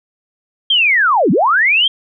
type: linear two-way sweep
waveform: sine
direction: down then up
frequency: 3260 to 153.2 to 3260 Hz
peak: -9 dBFS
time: 0.7-1.88 s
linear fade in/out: 5 ms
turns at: 1.31 s
effects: none